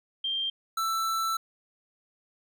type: tone pair in turn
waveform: sine / square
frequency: 3175 / 1328.4 Hz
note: G7 / E6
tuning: +21 / +13 cents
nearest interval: octave + minor third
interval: 1508 cents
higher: first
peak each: -27 dBFS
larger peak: neither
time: 0.24-0.5 / 0.77-1.37 s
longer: second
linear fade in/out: 5 ms
effects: none